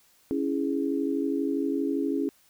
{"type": "chord", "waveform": "sine", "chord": "C# minor", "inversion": "none", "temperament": "equal", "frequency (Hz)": [277.2, 329.6, 415.3], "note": ["C#4", "E4", "G#4"], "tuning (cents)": [0, 0, 0], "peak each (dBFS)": [-27, -30, -31], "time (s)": [0.31, 2.29], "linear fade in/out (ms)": 0, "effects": ["white hiss -62 dBFS RMS until 2.49 s"]}